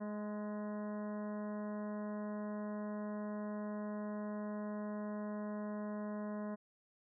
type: harmonic tone with a mistuned harmonic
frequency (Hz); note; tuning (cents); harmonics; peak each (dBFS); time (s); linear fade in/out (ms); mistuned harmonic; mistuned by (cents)
209.7; G#3; +17; 1 / 2 / 3 / 4 / 5 / 6 / 7 / 8 / 9; -40 / -50 / -46 / -58 / -52 / -62 / -60 / -63 / -64; 0-6.56; 20; 5; -20
effects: none